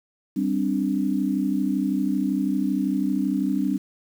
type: chord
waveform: sine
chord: G suspended fourth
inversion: none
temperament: just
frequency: 196 / 261.3 / 294 Hz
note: G3 / C4 / D4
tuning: 0 / -2 / +2 cents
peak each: -25 dBFS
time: 0.36-3.78 s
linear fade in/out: 10 ms
effects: 8-bit